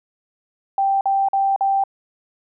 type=tone bursts; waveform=sine; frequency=784 Hz; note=G5; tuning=in tune; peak=-15 dBFS; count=4; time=0.78-1.838 s; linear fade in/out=2 ms; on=230 ms; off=46 ms; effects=none